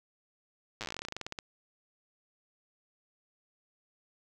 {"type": "slowing click train", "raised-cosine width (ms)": 0.2, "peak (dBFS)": -20, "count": 22, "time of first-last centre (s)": [0.81, 1.388], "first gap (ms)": 8, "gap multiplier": 1.11, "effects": []}